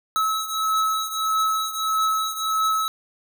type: beating tone pair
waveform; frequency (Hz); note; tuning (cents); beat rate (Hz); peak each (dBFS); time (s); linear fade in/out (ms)
square; 1295 / 1296.6; E6 / E6; -31 / -29; 1.6; -23 / -27; 0.16-2.88; 0
effects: none